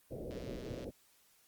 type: low-pass noise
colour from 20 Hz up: white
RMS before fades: -43 dBFS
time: 0.1-0.91 s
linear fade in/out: 20 ms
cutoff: 590 Hz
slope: 48 dB/octave
type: click train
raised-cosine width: 0.2 ms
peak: -37 dBFS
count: 67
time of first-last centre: 0.31-0.842 s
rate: 124 Hz
effects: white hiss -68 dBFS RMS until 1.47 s + Opus 32 kbps